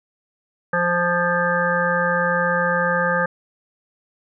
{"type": "harmonic tone with a mistuned harmonic", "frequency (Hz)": 174.61, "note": "F3", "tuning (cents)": 0, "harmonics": [1, 3, 5, 7, 9, 10], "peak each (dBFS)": [-26, -22, -27, -24, -22, -28], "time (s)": [0.73, 3.26], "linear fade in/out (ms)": 5, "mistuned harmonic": 9, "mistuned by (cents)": 18, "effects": []}